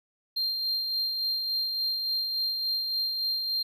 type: tone with tremolo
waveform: triangle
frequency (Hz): 4184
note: C8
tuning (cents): -1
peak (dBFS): -24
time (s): 0.36-3.63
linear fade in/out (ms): 10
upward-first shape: sine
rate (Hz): 3.5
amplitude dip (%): 35
effects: none